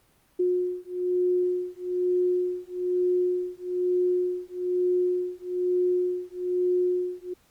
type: beating tone pair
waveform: sine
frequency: 360 / 361.1 Hz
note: F#4 / F#4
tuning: -47 / -42 cents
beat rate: 1.1 Hz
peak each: -26 dBFS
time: 0.39-7.34 s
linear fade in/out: 10 ms
effects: pink hiss -63 dBFS RMS until 7.5 s + Opus 32 kbps